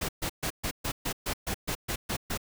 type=noise bursts; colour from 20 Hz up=pink; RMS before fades=-31 dBFS; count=12; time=0.01-2.376 s; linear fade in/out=10 ms; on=78 ms; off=130 ms; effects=none